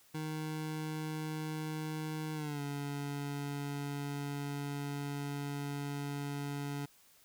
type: tone with pitch glide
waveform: 25% pulse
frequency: 155.56 to 142.65 Hz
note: D#3 to C#3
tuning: 0 to +50 cents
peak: -33 dBFS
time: 0.14-6.86 s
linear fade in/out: 10 ms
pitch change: -150 cents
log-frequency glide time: 2.34-2.61 s
effects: white hiss -64 dBFS RMS until 7.24 s